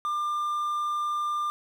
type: tone with quantisation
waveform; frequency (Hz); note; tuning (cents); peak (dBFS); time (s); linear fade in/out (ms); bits
triangle; 1196; D6; +31; -24; 0.05-1.5; 0; 9
effects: none